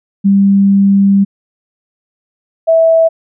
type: tone pair in turn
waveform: sine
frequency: 197.7 / 653.7 Hz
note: G3 / E5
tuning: +15 / -15 cents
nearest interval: octave + major sixth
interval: 2070 cents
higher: second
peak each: -5 dBFS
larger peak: neither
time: 0.24-1.25 / 2.67-3.09 s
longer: first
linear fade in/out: 20 ms
effects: none